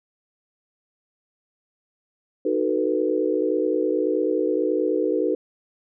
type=chord; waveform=sine; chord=B dominant seventh; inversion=first; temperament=just; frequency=308.7 / 370.4 / 444.5 / 493.9 Hz; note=D#4 / F#4 / A4 / B4; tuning=-14 / +2 / +18 / 0 cents; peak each=-25 dBFS; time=2.45-5.35 s; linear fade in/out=5 ms; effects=none